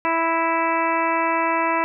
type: harmonic tone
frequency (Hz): 329.6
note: E4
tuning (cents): 0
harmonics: 1 / 2 / 3 / 4 / 5 / 6 / 7 / 8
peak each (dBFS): -27 / -26 / -21 / -28 / -32 / -29 / -31 / -31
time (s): 0.05-1.84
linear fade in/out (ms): 0
effects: none